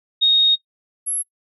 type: tone pair in turn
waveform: sine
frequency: 3729 / 11174 Hz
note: A#7 / F9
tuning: 0 / 0 cents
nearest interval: octave + perfect fifth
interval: 1900 cents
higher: second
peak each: -11 / -19 dBFS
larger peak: first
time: 0.21-0.56 / 1.06-1.23 s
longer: first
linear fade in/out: 20 ms
effects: noise-tail reverb RT60 0.1 s tail -22 dB re dry